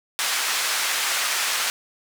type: band-pass noise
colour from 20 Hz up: pink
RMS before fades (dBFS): -24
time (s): 0.19-1.7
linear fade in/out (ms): 0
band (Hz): 1300 to 11000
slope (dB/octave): 12
effects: none